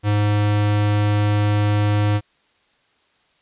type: tone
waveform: square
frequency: 104 Hz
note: G#2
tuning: 3 cents sharp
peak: -16 dBFS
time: 0.03-2.21 s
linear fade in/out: 50 ms
effects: white hiss -61 dBFS RMS until 3.41 s + resampled to 8000 Hz